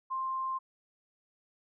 sine tone, 1052 Hz, C6, 9 cents sharp, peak -31 dBFS, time 0.1-0.59 s, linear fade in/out 20 ms, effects none

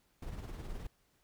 brown noise with tremolo, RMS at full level -40 dBFS, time 0.22-0.87 s, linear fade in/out 5 ms, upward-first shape triangle, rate 19 Hz, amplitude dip 55%, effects pink hiss -73 dBFS RMS until 1.23 s

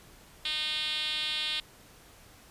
5% pulse tone with band-pass filter, 306.5 Hz, D#4, 26 cents flat, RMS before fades -32 dBFS, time 0.45-1.6 s, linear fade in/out 2 ms, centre 3600 Hz, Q 3.6, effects pink hiss -55 dBFS RMS until 2.5 s + resampled to 32000 Hz

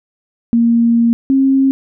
sine tone pair in turn, 233.1 / 269 Hz, A#3 / C4, 0 / +48 cents, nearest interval major second, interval 248 cents, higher second, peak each -8 dBFS, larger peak neither, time 0.53-1.13 / 1.3-1.71 s, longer first, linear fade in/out 0 ms, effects none

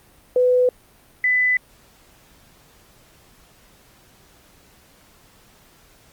sine tone pair in turn, 500 / 2000 Hz, B4 / B6, +21 / +21 cents, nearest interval 2 octaves, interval 2400 cents, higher second, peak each -13 / -15 dBFS, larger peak first, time 0.36-0.69 / 1.24-1.57 s, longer neither, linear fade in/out 2 ms, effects pink hiss -53 dBFS RMS until 6.12 s + Opus 32 kbps

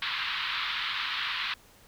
white band-pass noise, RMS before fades -32 dBFS, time 0.02-1.54 s, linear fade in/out 2 ms, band 1000 to 4000 Hz, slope 48 dB/octave, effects pink hiss -57 dBFS RMS until 1.87 s

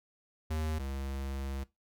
square tone pair in turn, 78.2 / 67.9 Hz, D#2 / C#2, +9 / -35 cents, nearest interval major second, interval 244 cents, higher first, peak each -32 / -36 dBFS, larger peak first, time 0.5-0.79 / 0.79-1.64 s, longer second, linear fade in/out 10 ms, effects noise-tail reverb RT60 0.2 s tail -19 dB re dry

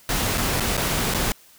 pink noise with dropouts, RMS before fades -23 dBFS, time 0.09-1.32 s, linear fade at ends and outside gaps 1 ms, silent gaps 0.375-0.379 / 0.599-0.605 / 0.769-0.776 / 1.139-1.146 s, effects white hiss -52 dBFS RMS until 1.58 s

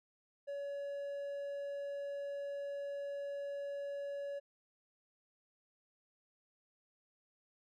triangle tone, 565 Hz, C#5, 33 cents sharp, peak -37 dBFS, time 0.47-4.4 s, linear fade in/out 20 ms, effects none

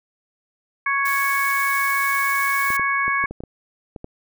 harmonic tone, 554.4 Hz, C#5, in tune, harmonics 2 / 3 / 4, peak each -22 / -23 / -23 dBFS, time 0.86-3.26 s, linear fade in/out 5 ms
blue noise, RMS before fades -31 dBFS, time 1.05-2.77 s, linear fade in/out 5 ms
clicks, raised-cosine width 2 ms, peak -20 dBFS, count 9, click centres 2.704 / 2.796 / 3.08 / 3.24 / 3.31 / 3.405 / 3.437 / 3.962 / 4.044 s
effects none

